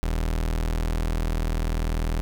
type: tone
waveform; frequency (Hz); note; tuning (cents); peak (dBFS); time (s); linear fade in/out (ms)
35% pulse; 40.24; E1; -41; -21; 0.03-2.21; 0
effects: none